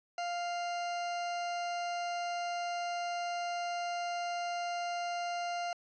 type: tone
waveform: 40% pulse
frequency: 698.5 Hz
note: F5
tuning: in tune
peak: -33 dBFS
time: 0.18-5.73 s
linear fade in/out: 2 ms
effects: resampled to 16000 Hz + 12-bit